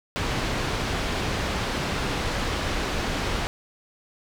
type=low-pass noise; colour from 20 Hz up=pink; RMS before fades=-27 dBFS; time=0.16-3.47 s; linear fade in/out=0 ms; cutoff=4600 Hz; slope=12 dB/octave; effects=none